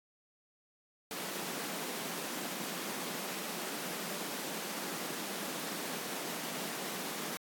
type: high-pass noise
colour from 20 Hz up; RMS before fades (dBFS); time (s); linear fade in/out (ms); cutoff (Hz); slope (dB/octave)
pink; -40; 1.11-7.37; 0; 170; 48
effects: AAC 64 kbps